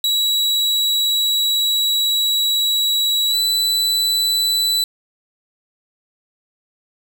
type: tone with pitch glide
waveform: 40% pulse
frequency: 3894 to 3980 Hz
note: B7 to B7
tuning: -25 to +13 cents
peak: -14 dBFS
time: 0.04-4.84 s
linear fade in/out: 2 ms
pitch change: +38 cents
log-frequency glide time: 3.29-3.37 s
effects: none